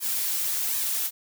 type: noise with flanger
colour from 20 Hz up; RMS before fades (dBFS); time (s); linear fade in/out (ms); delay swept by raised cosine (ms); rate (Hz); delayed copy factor
blue; -27; 0-1.11; 50; 1.4 to 4.7; 1.3; -0.7
effects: none